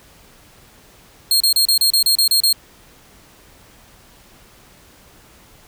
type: tone bursts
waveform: sawtooth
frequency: 4238 Hz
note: C8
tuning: 21 cents sharp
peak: -9 dBFS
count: 10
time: 1.31-2.528 s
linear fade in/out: 2 ms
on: 93 ms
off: 32 ms
effects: pink hiss -48 dBFS RMS until 5.67 s